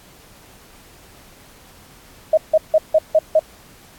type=tone bursts; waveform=sine; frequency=629 Hz; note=D#5; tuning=19 cents sharp; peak=-9 dBFS; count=6; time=2.33-3.394 s; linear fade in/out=5 ms; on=44 ms; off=160 ms; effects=pink hiss -47 dBFS RMS until 3.98 s + AAC 64 kbps